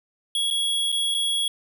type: tone with dropouts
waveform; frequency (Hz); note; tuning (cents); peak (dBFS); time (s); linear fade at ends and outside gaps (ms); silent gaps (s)
square; 3332; G#7; +5; -22; 0.35-1.48; 2; 0.503-0.509 / 0.919-0.925 / 1.143-1.147
effects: none